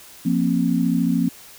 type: chord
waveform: sine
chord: F suspended fourth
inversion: none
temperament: equal with one note detuned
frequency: 174.61 / 233.1 / 267.1 Hz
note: F3 / Bb3 / C4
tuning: 0 / 0 / +36 cents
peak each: -21 dBFS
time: 0.25-1.29 s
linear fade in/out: 10 ms
effects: white hiss -44 dBFS RMS until 1.58 s